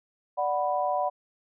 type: chord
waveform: sine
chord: B minor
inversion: first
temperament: equal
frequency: 587.3 / 740 / 987.8 Hz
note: D5 / F#5 / B5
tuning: 0 / 0 / 0 cents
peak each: -29 / -27 / -30 dBFS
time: 0.37-1.1 s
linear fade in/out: 20 ms
effects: none